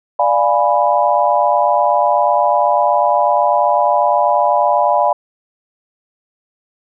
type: chord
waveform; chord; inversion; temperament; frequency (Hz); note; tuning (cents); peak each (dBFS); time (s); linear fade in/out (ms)
sine; D diminished seventh; none; equal with one note detuned; 590.4 / 698.5 / 830.6 / 987.8; D5 / F5 / Ab5 / Cb6; +9 / 0 / 0 / 0; -16; 0.19-5.13; 5
effects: none